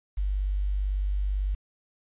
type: tone with quantisation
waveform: sine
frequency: 49 Hz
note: G1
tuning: in tune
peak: -24 dBFS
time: 0.17-1.55 s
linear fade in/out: 10 ms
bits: 9
effects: resampled to 8000 Hz